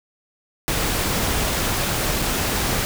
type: noise with dropouts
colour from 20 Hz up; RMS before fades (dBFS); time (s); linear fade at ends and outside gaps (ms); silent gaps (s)
pink; -22; 0.68-2.85; 0; 2.218-2.222
effects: none